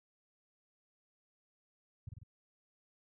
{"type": "tone with echo", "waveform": "sine", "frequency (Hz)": 103.83, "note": "G#2", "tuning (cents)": 0, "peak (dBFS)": -39, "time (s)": [2.07, 2.09], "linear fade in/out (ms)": 5, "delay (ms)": 48, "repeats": 3, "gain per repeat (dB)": -3, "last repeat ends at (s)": 2.234, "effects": []}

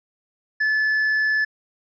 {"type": "tone", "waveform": "triangle", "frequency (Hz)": 1732, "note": "A6", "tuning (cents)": -28, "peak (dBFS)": -16, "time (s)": [0.6, 1.45], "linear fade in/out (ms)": 10, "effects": ["resampled to 16000 Hz"]}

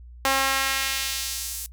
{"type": "tone with high-pass filter sweep", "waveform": "sawtooth", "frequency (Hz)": 269.3, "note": "C#4", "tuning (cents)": -50, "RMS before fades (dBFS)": -26, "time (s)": [0.25, 1.66], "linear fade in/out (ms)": 0, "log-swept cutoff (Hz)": [740, 8800], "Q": 0.85, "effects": ["noise-tail reverb RT60 0.1 s tail -21 dB re dry", "added 60 Hz sine -41 dBFS peak until 1.72 s"]}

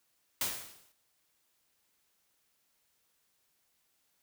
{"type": "noise with exponential decay", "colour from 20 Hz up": "white", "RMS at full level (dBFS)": -30, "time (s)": [0.41, 0.92], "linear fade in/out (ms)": 2, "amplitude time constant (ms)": 110, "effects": ["white hiss -75 dBFS RMS until 4.22 s"]}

